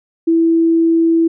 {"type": "tone", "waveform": "sine", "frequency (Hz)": 330, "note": "E4", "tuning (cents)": 2, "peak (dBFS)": -9, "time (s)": [0.27, 1.28], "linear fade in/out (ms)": 10, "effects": []}